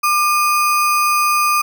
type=tone with sample-and-hold; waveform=sine; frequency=1196 Hz; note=D6; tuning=31 cents sharp; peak=-12 dBFS; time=0.03-1.62 s; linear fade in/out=10 ms; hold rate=3675 Hz; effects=none